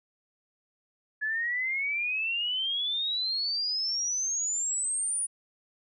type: exponential sweep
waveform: sine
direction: up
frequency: 1700 to 9710 Hz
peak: -27 dBFS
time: 1.21-5.27 s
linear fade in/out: 20 ms
effects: none